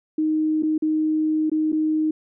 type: tone with dropouts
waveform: sine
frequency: 311.1 Hz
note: D#4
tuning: in tune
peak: -18 dBFS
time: 0.18-2.11 s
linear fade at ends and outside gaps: 5 ms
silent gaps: 0.625-0.632 / 0.78-0.822 / 1.498-1.516 / 1.72-1.727 s
effects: none